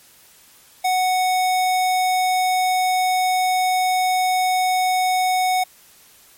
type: tone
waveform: square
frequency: 740 Hz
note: F#5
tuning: in tune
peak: -17 dBFS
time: 0.84-5.64 s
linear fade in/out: 10 ms
effects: white hiss -50 dBFS RMS until 6.37 s + MP3 64 kbps